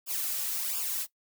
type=noise with flanger; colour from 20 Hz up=blue; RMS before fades=-32 dBFS; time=0.06-1.07 s; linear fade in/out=50 ms; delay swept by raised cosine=0.49 to 2.99 ms; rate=1.4 Hz; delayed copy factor=-0.9; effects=noise-tail reverb RT60 0.1 s tail -18 dB re dry